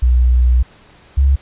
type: tone pair in turn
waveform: sine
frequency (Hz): 61.6 / 68.19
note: B1 / C#2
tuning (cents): -4 / -28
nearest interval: major second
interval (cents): 176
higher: second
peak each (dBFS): -8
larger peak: neither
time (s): 0.02-0.63 / 1.17-1.36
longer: first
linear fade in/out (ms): 10
effects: pink hiss -46 dBFS RMS until 1.41 s + resampled to 8000 Hz